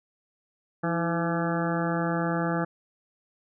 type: harmonic tone with a mistuned harmonic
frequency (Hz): 169.2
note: E3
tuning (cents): +45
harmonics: 1 / 2 / 3 / 4 / 5 / 7 / 8 / 9 / 10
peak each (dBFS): -28 / -31 / -33 / -34 / -35 / -36 / -37 / -38 / -38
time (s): 0.83-2.65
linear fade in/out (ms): 10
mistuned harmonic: 2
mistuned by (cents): -52
effects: none